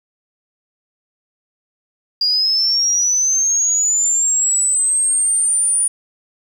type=linear sweep; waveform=sine; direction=up; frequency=4804 to 9530 Hz; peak=-13 dBFS; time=2.21-5.88 s; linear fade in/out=5 ms; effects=7-bit